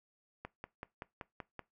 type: click train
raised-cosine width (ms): 0.5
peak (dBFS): -27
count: 7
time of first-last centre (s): 0.45-1.593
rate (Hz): 5.25
effects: noise-tail reverb RT60 0.2 s tail -21 dB re dry